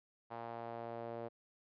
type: tone with band-pass filter sweep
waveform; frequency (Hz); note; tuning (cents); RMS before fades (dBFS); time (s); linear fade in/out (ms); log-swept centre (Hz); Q
sawtooth; 116.54; A#2; 0; -45; 0.3-1.29; 20; 830 to 550; 2.3
effects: resampled to 11025 Hz